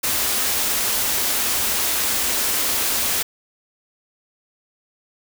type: band-stop noise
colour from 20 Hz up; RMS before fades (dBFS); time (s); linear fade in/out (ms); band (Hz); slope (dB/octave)
white; -21; 0.03-3.23; 10; 120 to 190; 96
effects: none